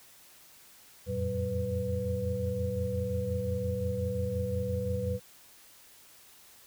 sine tone cluster, 85.6 / 91.3 / 115.2 / 188.3 / 495.8 Hz, F2 / F#2 / A#2 / F#3 / B4, -34 / -23 / -20 / +31 / +7 cents, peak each -38 / -35 / -36 / -37 / -33 dBFS, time 1.06-5.2 s, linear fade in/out 50 ms, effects white hiss -56 dBFS RMS until 6.66 s

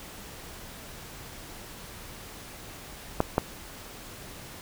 clicks, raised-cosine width 1 ms, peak -7 dBFS, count 2, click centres 3.204 / 3.381 s, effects pink hiss -44 dBFS RMS until 4.61 s

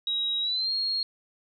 sine tone with pitch glide, 3825 to 4269 Hz, A#7 to C8, +44 to +34 cents, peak -25 dBFS, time 0.07-1.03 s, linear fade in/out 2 ms, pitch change +190 cents, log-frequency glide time 0.41-0.73 s, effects none

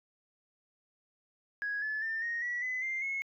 sine tone with pitch steps, 1661.2 / 1726.7 / 1794.9 / 1865.7 / 1939.3 / 2016 / 2095 / 2178 Hz, G#6 / A6 / A6 / A#6 / B6 / B6 / C7 / C#7, 0 / -33 / +34 / +1 / -32 / +35 / +2 / -31 cents, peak -31 dBFS, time 1.62-3.22 s, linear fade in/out 0 ms, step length 200 ms, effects tanh soft clip ceiling -27 dBFS

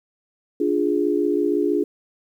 sine chord, D diminished, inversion none, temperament equal, 293.7 / 349.2 / 415.3 Hz, D4 / F4 / Ab4, 0 / 0 / 0 cents, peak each -22 dBFS, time 0.6-1.84 s, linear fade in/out 5 ms, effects 9-bit

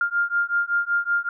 sine beating tone pair, 1400 / 1405.3 Hz, F6 / F6, +4 / +10 cents, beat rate 5.3 Hz, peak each -23 dBFS, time 0.01-1.29 s, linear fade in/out 2 ms, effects none

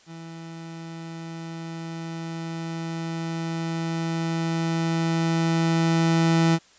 30% pulse tone with level ramp, 164.81 Hz, E3, in tune, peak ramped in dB -35 to -14 dBFS, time 0.06-6.59 s, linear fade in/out 50 ms, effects white hiss -55 dBFS RMS until 6.78 s + resampled to 16000 Hz

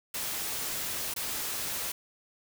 white noise with dropouts, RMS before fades -34 dBFS, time 0.14-1.92 s, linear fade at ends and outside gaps 5 ms, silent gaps 1.139-1.162 s, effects none

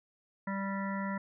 harmonic tone, 196 Hz, G3, in tune, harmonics 1 / 3 / 5 / 7 / 9 / 10, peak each -34 / -43 / -40 / -44 / -45 / -45 dBFS, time 0.47-1.18 s, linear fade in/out 5 ms, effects none

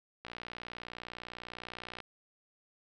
click train, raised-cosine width 0.3 ms, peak -27 dBFS, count 106, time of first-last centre 0.25-2.003 s, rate 59.9 Hz, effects none

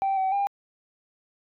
sine tone with pitch steps, 779 / 762 / 801 Hz, G5 / G5 / G5, -11 / -49 / +37 cents, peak -20 dBFS, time 0.02-0.47 s, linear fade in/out 0 ms, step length 150 ms, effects tanh soft clip ceiling -20 dBFS

